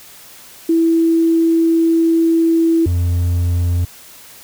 sine / triangle tone pair in turn, 329.6 / 87.3 Hz, E4 / F2, 0 / 0 cents, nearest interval octave + major seventh, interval 2300 cents, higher first, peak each -10 / -11 dBFS, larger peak first, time 0.69-2.86 / 2.86-3.85 s, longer first, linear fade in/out 5 ms, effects white hiss -40 dBFS RMS until 4.43 s

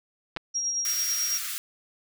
clicks, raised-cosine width 0.3 ms, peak -16 dBFS, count 2, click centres 0.364 / 0.37 s
sine tone with tremolo, 5630 Hz, F8, 13 cents sharp, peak -24 dBFS, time 0.54-1.39 s, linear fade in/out 20 ms, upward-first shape sine, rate 9.1 Hz, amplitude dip 35%
white high-pass noise, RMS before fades -33 dBFS, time 0.85-1.58 s, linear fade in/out 0 ms, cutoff 1200 Hz, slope 96 dB/octave
effects none

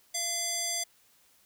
square tone with band-pass filter, 683 Hz, F5, 39 cents flat, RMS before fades -32 dBFS, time 0.14-0.84 s, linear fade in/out 10 ms, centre 7000 Hz, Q 2, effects white hiss -64 dBFS RMS until 1.45 s

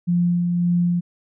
sine tone with tremolo, 174.61 Hz, F3, in tune, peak -15 dBFS, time 0.07-1.01 s, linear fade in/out 20 ms, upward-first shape sine, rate 1.8 Hz, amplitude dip 30%, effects none

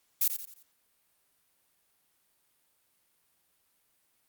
violet noise with echo, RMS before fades -25 dBFS, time 0.21-0.28 s, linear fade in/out 5 ms, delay 87 ms, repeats 4, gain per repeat -8 dB, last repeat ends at 0.628 s, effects white hiss -72 dBFS RMS until 4.28 s + Opus 48 kbps

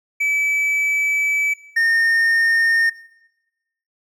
triangle tone pair in turn, 2300 / 1829.1 Hz, D7 / A#6, -37 / -33 cents, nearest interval major third, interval 396 cents, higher first, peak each -15 / -12 dBFS, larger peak second, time 0.2-1.54 / 1.76-2.9 s, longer first, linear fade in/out 10 ms, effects noise-tail reverb RT60 1.0 s tail -19 dB re dry

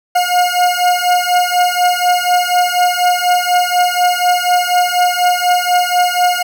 40% pulse beating tone pair, 714 / 718.1 Hz, F5 / F5, +38 / +48 cents, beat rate 4.1 Hz, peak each -13 dBFS, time 0.15-6.43 s, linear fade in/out 10 ms, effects none

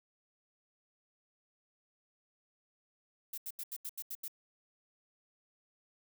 violet noise bursts, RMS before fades -41 dBFS, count 8, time 3.33-4.281 s, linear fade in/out 5 ms, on 48 ms, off 81 ms, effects none

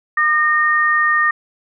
sine tone pair together, 1211 / 1843 Hz, D#6 / A#6, -47 / -20 cents, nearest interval perfect fifth, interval 727 cents, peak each -16 / -14 dBFS, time 0.17-1.31 s, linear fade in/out 5 ms, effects none

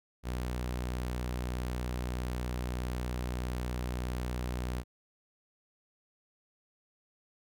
sawtooth tone, 61.6 Hz, B1, 4 cents flat, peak -29 dBFS, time 0.23-4.84 s, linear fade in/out 50 ms, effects none

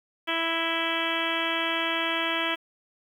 harmonic tone with a mistuned harmonic, 330 Hz, E4, 2 cents sharp, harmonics 1 / 2 / 3 / 4 / 5 / 6 / 7 / 8 / 9 / 10, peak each -34 / -34 / -34 / -34 / -34 / -34 / -34 / -34 / -34 / -34 dBFS, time 0.27-2.56 s, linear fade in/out 20 ms, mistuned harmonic 9, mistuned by +39 cents, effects 9-bit

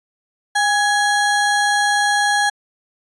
square ring-modulated tone, 1244.5 Hz, D#6, in tune, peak -12 dBFS, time 0.55-2.5 s, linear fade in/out 10 ms, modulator 430 Hz, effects resampled to 24000 Hz

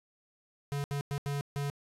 square tone bursts at uneven times, 142.2 Hz, C#3, 45 cents sharp, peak -32 dBFS, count 5, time 0.72-0.84 / 0.91-1.01 / 1.11-1.18 / 1.26-1.41 / 1.56-1.7 s, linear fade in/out 0 ms, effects resampled to 32000 Hz + 10-bit

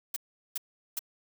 blue noise bursts, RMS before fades -32 dBFS, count 3, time 0.14-0.992 s, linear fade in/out 5 ms, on 24 ms, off 390 ms, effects none

